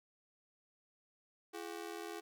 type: ring-modulated tone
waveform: sawtooth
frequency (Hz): 379.3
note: F#4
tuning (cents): +43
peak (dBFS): -36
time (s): 1.53-2.21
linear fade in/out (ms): 20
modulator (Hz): 40.1
effects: none